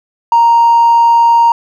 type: tone with hard clipping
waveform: sine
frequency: 932.3 Hz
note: A#5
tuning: in tune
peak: -5 dBFS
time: 0.32-1.52 s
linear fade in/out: 2 ms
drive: 1 dB
effects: none